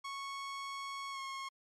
sawtooth tone with pitch glide, 1104 to 1083.8 Hz, C#6 to C#6, -7 to -39 cents, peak -36 dBFS, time 0.04-1.49 s, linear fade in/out 10 ms, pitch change -32 cents, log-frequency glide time 1.11-1.19 s, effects low-pass 7000 Hz 12 dB/octave + MP3 96 kbps

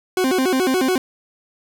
40% pulse tone with vibrato, 311.1 Hz, D#4, in tune, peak -15 dBFS, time 0.17-0.98 s, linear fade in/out 2 ms, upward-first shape square, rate 7 Hz, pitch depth 300 cents each way, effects none

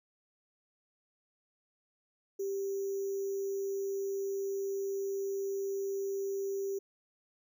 sine tone with sample-and-hold, 392 Hz, G4, in tune, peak -32 dBFS, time 2.39-6.79 s, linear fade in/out 10 ms, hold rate 6300 Hz, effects none

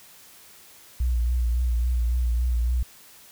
sine tone with vibrato, 60.1 Hz, B1, 46 cents flat, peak -20 dBFS, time 1-2.83 s, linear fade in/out 5 ms, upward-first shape sine, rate 3.6 Hz, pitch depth 50 cents each way, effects white hiss -50 dBFS RMS until 3.31 s

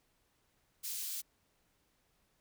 white high-pass noise, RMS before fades -40 dBFS, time 0.83-1.22 s, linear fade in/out 20 ms, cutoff 3800 Hz, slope 12 dB/octave, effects pink hiss -75 dBFS RMS until 2.4 s

